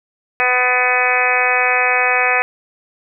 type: harmonic tone with a mistuned harmonic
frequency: 250.1 Hz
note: B3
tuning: 22 cents sharp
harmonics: 2 / 3 / 4 / 5 / 6 / 7 / 8 / 9 / 10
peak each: -23 / -20 / -25 / -23 / -24 / -20 / -22 / -20 / -19 dBFS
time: 0.4-2.42 s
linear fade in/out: 0 ms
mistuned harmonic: 10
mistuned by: +17 cents
effects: none